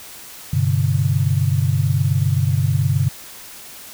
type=tone cluster; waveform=sine; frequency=98.1 / 126.4 / 145.3 Hz; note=G2 / B2 / D3; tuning=+2 / +41 / -18 cents; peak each=-19 dBFS; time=0.53-3.09 s; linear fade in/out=5 ms; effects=white hiss -38 dBFS RMS until 3.93 s